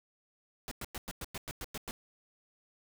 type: noise bursts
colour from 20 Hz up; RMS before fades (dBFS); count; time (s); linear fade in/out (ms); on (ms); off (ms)
pink; -40; 10; 0.68-1.91; 0; 33; 100
effects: none